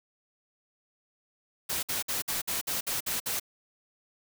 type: noise bursts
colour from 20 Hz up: white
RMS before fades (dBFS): -31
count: 9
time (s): 1.69-3.398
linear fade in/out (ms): 10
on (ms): 140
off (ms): 56
effects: none